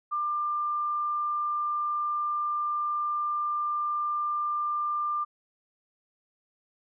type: tone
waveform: sine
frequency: 1193 Hz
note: D6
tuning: 27 cents sharp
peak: -26 dBFS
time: 0.11-5.25 s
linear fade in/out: 20 ms
effects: none